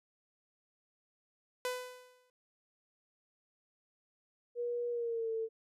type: tone with exponential decay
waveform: sawtooth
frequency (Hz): 501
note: B4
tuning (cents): +25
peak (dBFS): -28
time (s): 1.65-2.3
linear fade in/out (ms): 1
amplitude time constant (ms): 140
type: tone with pitch glide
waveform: sine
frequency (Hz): 480 to 447.9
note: B4 to A4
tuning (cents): -49 to +31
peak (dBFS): -33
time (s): 4.55-5.49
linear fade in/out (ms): 50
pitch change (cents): -120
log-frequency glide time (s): 4.9-5.31
effects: resampled to 32000 Hz